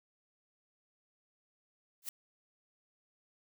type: noise with exponential growth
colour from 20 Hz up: blue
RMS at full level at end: -34 dBFS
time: 2.02-2.09 s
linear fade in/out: 2 ms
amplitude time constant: 15 ms
effects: none